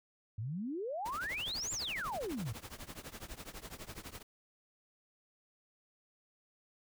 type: exponential two-way sweep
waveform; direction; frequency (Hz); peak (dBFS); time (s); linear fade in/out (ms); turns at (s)
sine; up then down; 99 to 7560 to 99; -36; 0.38-2.53; 5; 1.72
type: noise with tremolo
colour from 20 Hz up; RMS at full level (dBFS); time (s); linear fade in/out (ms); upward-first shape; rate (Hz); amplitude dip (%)
pink; -44; 1.05-4.23; 10; triangle; 12; 95
effects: none